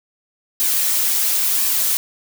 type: noise with flanger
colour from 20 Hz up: blue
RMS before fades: -18 dBFS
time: 0.6-1.97 s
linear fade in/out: 0 ms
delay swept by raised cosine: 1.4 to 5.5 ms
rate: 0.96 Hz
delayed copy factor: -0.5
effects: none